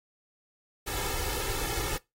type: noise with comb filter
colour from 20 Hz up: pink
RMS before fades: -32 dBFS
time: 0.86-1.98 s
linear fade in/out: 20 ms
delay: 2.3 ms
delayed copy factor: +0.85
effects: noise-tail reverb RT60 0.2 s tail -21 dB re dry + AAC 48 kbps